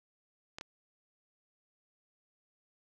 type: clicks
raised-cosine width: 0.2 ms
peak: -24 dBFS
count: 2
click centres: 0.585 / 0.611 s
effects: none